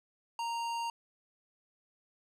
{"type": "tone with hard clipping", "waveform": "sine", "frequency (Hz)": 930, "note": "A#5", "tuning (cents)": -4, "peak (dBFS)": -35, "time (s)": [0.39, 0.9], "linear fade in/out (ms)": 2, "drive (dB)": 15, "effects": []}